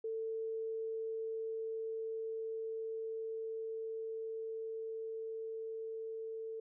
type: tone with level ramp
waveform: sine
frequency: 446.2 Hz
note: A4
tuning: 24 cents sharp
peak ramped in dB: -36 to -40 dBFS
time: 0.04-6.6 s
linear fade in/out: 5 ms
effects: none